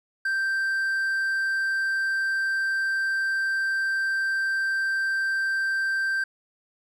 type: tone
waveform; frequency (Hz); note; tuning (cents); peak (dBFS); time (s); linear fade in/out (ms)
triangle; 1568; G6; 0; -21; 0.25-6.24; 5
effects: none